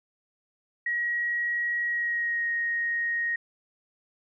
sine tone with pitch glide, 1904 to 1871.3 Hz, A#6 to A#6, +36 to +6 cents, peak -25 dBFS, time 0.86-3.36 s, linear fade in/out 5 ms, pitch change -30 cents, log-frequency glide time 1.85-2.5 s, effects none

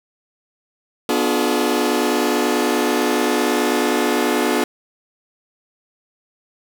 sawtooth chord, B diminished seventh, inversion none, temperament just, 246.9 / 296.3 / 355.6 / 426.7 Hz, B3 / D4 / F4 / Ab4, 0 / +15 / +31 / +47 cents, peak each -18 dBFS, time 1.09-4.64 s, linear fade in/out 2 ms, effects none

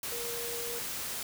sine tone in noise, 472.2 Hz, A#4, 22 cents sharp, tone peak -39 dBFS, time 0.12-0.79 s, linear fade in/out 2 ms, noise white, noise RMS -37 dBFS, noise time 0.03-1.23 s, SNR -5 dB, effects none

